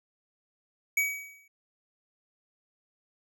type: tone with exponential decay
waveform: square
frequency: 2268 Hz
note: C#7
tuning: 39 cents sharp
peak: -22 dBFS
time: 0.97-1.48 s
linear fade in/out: 5 ms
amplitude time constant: 110 ms
effects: none